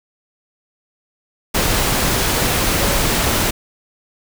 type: tone in noise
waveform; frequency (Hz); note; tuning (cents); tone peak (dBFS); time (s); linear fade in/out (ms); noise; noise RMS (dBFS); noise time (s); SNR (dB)
sine; 560; C#5; +18; -25; 2.8-3; 10; pink; -17; 1.54-3.51; -11
effects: none